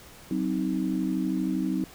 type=chord; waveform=sine; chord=C diminished; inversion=second; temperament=just; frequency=188.37 / 261.6 / 314 Hz; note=Gb3 / C4 / Eb4; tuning=+31 / 0 / +16 cents; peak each=-29 dBFS; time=0.31-1.84 s; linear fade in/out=2 ms; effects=pink hiss -49 dBFS RMS until 1.94 s